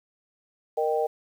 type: chord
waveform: sine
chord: Eb major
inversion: second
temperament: equal with one note detuned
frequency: 466.2 / 613.3 / 784 Hz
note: Bb4 / Eb5 / G5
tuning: 0 / -25 / 0 cents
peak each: -25 / -28 / -28 dBFS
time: 0.77-1.07 s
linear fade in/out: 10 ms
effects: 9-bit